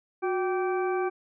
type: harmonic tone with a mistuned harmonic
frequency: 387.4 Hz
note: G4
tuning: 20 cents flat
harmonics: 1 / 2 / 3 / 4 / 6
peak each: -26 / -32 / -36 / -38 / -42 dBFS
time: 0.22-1.1 s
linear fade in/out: 20 ms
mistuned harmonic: 1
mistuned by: -100 cents
effects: none